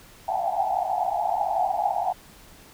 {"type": "band-pass noise", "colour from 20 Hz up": "white", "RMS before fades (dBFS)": -25, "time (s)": [0.28, 2.13], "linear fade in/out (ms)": 5, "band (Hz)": [690, 840], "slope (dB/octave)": 96, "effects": ["pink hiss -50 dBFS RMS until 2.73 s"]}